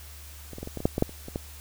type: clicks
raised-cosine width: 2 ms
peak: -26 / -24 / -21 / -23 / -20 / -22 / -7 / -13 / -7 / -29 / -24 / -16 dBFS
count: 12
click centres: 0.533 / 0.584 / 0.63 / 0.674 / 0.773 / 0.804 / 0.855 / 0.981 / 1.024 / 1.094 / 1.284 / 1.359 s
effects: added 73 Hz sine -44 dBFS peak until 1.6 s + white hiss -48 dBFS RMS until 1.6 s